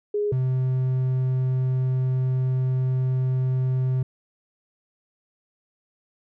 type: tone pair in turn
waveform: sine / triangle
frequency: 414.6 / 129.24 Hz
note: G#4 / C3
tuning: -3 / -21 cents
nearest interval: octave + minor sixth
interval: 2018 cents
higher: first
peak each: -21 / -18 dBFS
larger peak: second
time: 0.14-0.32 / 0.32-4.03 s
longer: second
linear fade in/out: 5 ms
effects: none